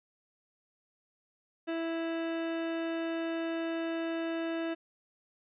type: tone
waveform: 30% pulse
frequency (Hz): 329.6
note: E4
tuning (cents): 0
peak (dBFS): -29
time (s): 1.67-4.75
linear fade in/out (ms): 20
effects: resampled to 8000 Hz